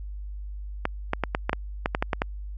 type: clicks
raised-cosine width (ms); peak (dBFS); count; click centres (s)
0.5; -8; 11; 0.854 / 1.134 / 1.237 / 1.349 / 1.495 / 1.531 / 1.859 / 1.949 / 2.025 / 2.132 / 2.219
effects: added 50 Hz sine -33 dBFS peak until 2.57 s